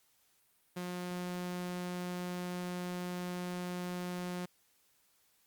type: tone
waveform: sawtooth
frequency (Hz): 178.8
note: F3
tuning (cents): +41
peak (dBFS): -33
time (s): 0.76-4.46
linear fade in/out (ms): 10
effects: white hiss -71 dBFS RMS until 5.46 s + Opus 48 kbps